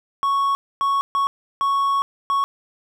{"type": "tone bursts at uneven times", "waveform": "triangle", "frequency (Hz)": 1108.7, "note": "C#6", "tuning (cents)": 0, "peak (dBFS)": -15, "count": 5, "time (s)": [[0.23, 0.55], [0.81, 1.01], [1.15, 1.27], [1.61, 2.02], [2.3, 2.44]], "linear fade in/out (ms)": 0, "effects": []}